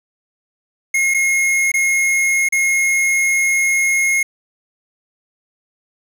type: tone with dropouts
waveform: square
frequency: 2155 Hz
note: C#7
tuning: 49 cents flat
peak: -14 dBFS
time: 0.94-4.23 s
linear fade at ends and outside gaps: 5 ms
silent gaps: 1.14-1.144 / 1.718-1.739 / 2.488-2.523 s
effects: resampled to 32000 Hz + 7-bit